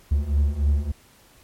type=beating tone pair; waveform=triangle; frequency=70 / 73.4 Hz; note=C#2 / D2; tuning=+18 / 0 cents; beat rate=3.4 Hz; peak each=-21 / -18 dBFS; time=0.11-0.92 s; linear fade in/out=10 ms; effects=pink hiss -54 dBFS RMS until 1.43 s + MP3 64 kbps